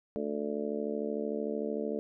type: harmonic tone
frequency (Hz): 73.3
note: D2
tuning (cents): -3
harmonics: 3 / 4 / 5 / 6 / 7 / 8 / 9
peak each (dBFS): -37 / -39 / -42 / -35 / -47 / -39 / -48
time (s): 0.16-1.99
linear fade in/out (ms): 0
effects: none